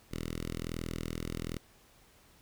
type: tone with notch filter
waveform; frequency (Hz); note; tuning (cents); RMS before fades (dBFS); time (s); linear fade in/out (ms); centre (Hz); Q
5% pulse; 41.2; E1; 0; -38; 0.11-1.58; 10; 810; 0.55
effects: pink hiss -62 dBFS RMS until 2.41 s